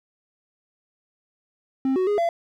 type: tone with pitch steps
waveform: triangle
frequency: 265.5 / 371.8 / 413 / 679 Hz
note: C4 / F#4 / G#4 / F5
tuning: +25 / +8 / -10 / -49 cents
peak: -17 dBFS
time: 1.85-2.29 s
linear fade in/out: 2 ms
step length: 110 ms
effects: none